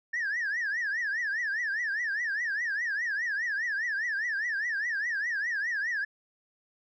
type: tone with vibrato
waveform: sine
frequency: 1761 Hz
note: A6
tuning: 1 cent sharp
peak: -26 dBFS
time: 0.13-6.05 s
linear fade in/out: 10 ms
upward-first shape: triangle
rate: 4.9 Hz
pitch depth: 220 cents each way
effects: tanh soft clip ceiling -26 dBFS